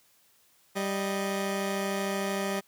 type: tone pair together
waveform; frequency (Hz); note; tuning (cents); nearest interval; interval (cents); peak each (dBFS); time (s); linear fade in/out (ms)
15% pulse; 196 / 621.2; G3 / D#5; 0 / -3; octave + minor sixth; 1997; -23 / -29; 0.75-2.61; 20
effects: white hiss -64 dBFS RMS until 2.67 s + high-pass 60 Hz 12 dB/octave